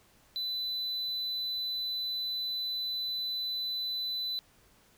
triangle tone, 4000 Hz, B7, 21 cents sharp, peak -30 dBFS, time 0.36-4.39 s, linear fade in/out 0 ms, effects pink hiss -63 dBFS RMS until 4.97 s

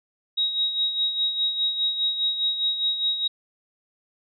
sine tone with tremolo, 3800 Hz, A#7, 33 cents sharp, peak -19 dBFS, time 0.37-3.28 s, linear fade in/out 10 ms, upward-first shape sine, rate 4.9 Hz, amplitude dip 60%, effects none

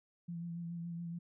sine tone with vibrato, 170 Hz, F3, 46 cents flat, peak -39 dBFS, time 0.28-1.19 s, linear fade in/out 10 ms, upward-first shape sine, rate 7.1 Hz, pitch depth 26 cents each way, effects none

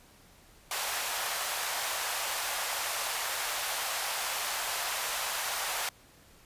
pink high-pass noise, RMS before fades -33 dBFS, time 0.71-5.89 s, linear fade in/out 2 ms, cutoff 660 Hz, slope 24 dB/octave, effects pink hiss -58 dBFS RMS until 6.45 s + resampled to 32000 Hz

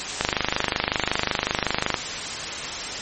click train, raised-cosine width 0.3 ms, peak -3 dBFS, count 45, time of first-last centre 0.21-1.942 s, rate 25.4 Hz, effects white hiss -29 dBFS RMS until 3.01 s + MP3 32 kbps

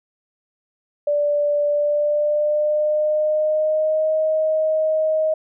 sine tone with pitch glide, 585 to 627 Hz, D5 to D#5, -7 to +13 cents, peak -16 dBFS, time 1.07-5.34 s, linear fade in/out 5 ms, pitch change +120 cents, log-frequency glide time 1.67-4.12 s, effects none

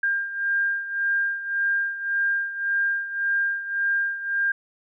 sine beating tone pair, 1601 / 1602.8 Hz, G6 / G6, +36 / +38 cents, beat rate 1.8 Hz, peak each -23 / -28 dBFS, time 0.03-4.52 s, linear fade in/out 5 ms, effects none

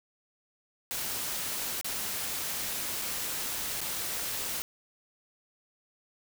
white noise with dropouts, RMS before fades -34 dBFS, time 0.91-4.62 s, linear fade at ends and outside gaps 0 ms, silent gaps 1.812-1.845 / 3.016-3.02 / 3.806-3.814 s, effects none

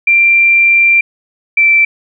sine tone pair in turn, 2366 / 2336 Hz, D7 / D7, +12 / -10 cents, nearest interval unison, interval 22 cents, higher first, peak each -5 dBFS, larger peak neither, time 0.07-1.01 / 1.57-1.85 s, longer first, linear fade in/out 5 ms, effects none

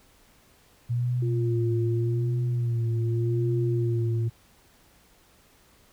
sine tone with vibrato, 118.5 Hz, A#2, 29 cents sharp, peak -23 dBFS, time 0.89-4.3 s, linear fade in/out 20 ms, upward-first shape sine, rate 0.84 Hz, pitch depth 78 cents each way
sine tone with tremolo, 349.2 Hz, F4, in tune, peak -27 dBFS, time 1.22-4.28 s, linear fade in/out 5 ms, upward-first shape sine, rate 0.53 Hz, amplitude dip 85%
effects pink hiss -59 dBFS RMS until 5.92 s

